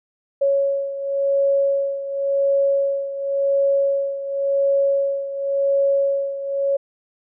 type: beating tone pair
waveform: sine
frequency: 554.4 / 555.32 Hz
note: C#5 / C#5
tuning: 0 / +3 cents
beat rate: 0.92 Hz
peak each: -18 / -23 dBFS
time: 0.41-6.77 s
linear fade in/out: 10 ms
effects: none